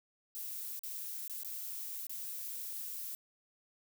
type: noise with dropouts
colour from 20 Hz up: violet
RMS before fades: -42 dBFS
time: 0.35-3.15 s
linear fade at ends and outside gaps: 0 ms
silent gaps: 0.792-0.835 / 1.278-1.297 / 1.433-1.447 / 2.068-2.095 s
effects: none